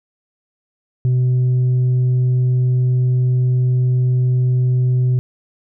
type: tone with tanh clipping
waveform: sine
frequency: 126.2 Hz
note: B2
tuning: 38 cents sharp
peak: -13 dBFS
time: 1.05-5.19 s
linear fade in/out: 0 ms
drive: 2 dB
effects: none